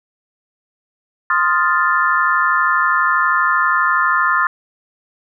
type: chord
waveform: sine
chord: F dominant seventh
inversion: second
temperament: equal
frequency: 1046.5 / 1244.5 / 1396.9 / 1760 Hz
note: C6 / Eb6 / F6 / A6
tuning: 0 / 0 / 0 / 0 cents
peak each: -18 dBFS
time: 1.3-4.47 s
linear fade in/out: 2 ms
effects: none